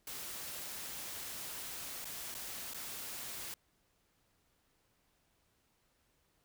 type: noise with dropouts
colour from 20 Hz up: white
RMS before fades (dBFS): -44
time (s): 0.07-3.54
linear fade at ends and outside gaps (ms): 2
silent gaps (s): 2.046-2.053 / 2.343-2.349 / 2.736-2.744
effects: pink hiss -75 dBFS RMS until 6.44 s